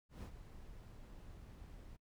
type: noise with ADSR envelope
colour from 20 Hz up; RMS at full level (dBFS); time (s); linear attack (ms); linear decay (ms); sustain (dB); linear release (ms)
brown; -45; 0.09-1.97; 140; 75; -9; 18
effects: noise-tail reverb RT60 0.1 s tail -25 dB re dry